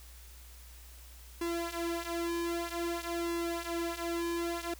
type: tone with flanger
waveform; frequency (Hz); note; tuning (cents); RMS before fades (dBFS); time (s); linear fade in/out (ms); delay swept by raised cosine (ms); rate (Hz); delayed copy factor
sawtooth; 340; F4; -46; -35; 1.41-4.74; 5; 1.6 to 7.4; 0.52; -0.8
effects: added 60 Hz sine -50 dBFS peak until 4.79 s + white hiss -56 dBFS RMS until 4.79 s